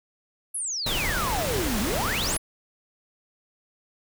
sine exponential two-way sweep, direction down then up, 11410 to 191 to 11410 Hz, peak -27 dBFS, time 0.54-2.38 s, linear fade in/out 10 ms, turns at 1.8 s
pink noise, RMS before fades -28 dBFS, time 0.86-2.37 s, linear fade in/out 5 ms
effects none

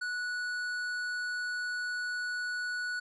triangle tone with tanh clipping, 1472 Hz, F#6, 9 cents flat, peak -34 dBFS, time 0.01-3 s, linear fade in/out 10 ms, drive 15 dB, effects resampled to 24000 Hz

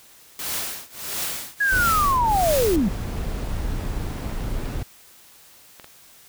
white noise with tremolo, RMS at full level -26 dBFS, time 0.39-2.76 s, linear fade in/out 2 ms, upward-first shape triangle, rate 1.5 Hz, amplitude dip 100%
sine linear sweep, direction down, 1686 to 170.8 Hz, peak -17 dBFS, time 1.6-2.89 s, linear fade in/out 10 ms
brown noise, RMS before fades -27 dBFS, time 1.72-4.83 s, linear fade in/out 5 ms
clicks, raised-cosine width 0.3 ms, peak -25 dBFS, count 6, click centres 3.809 / 4.296 / 4.407 / 4.657 / 5.798 / 5.844 s
effects white hiss -50 dBFS RMS until 6.28 s

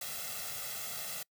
white noise with comb filter, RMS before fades -40 dBFS, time 0.01-1.23 s, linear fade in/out 5 ms, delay 1.5 ms, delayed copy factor +1, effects noise-tail reverb RT60 0.1 s tail -25 dB re dry + high-pass 80 Hz 12 dB/octave

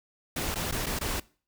pink noise with dropouts, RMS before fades -31 dBFS, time 0.36-1.2 s, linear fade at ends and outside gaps 5 ms, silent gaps 0.545-0.556 / 0.713-0.722 / 0.861-0.865 / 0.99-1.01 s, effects noise-tail reverb RT60 0.4 s tail -22 dB re dry

